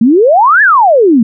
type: exponential two-way sweep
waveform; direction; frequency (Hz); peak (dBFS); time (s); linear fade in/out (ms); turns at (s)
sine; up then down; 212.9 to 1788 to 212.9; -3; 0.01-1.23; 5; 0.62
effects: none